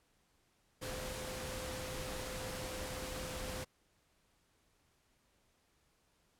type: tone in noise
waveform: sine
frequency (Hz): 514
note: C5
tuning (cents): -31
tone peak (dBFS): -46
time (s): 0.81-3.65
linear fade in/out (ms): 20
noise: pink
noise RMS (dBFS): -43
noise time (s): 0.81-3.65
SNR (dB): -6
effects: pink hiss -74 dBFS RMS until 6.39 s + low-pass 12000 Hz 12 dB/octave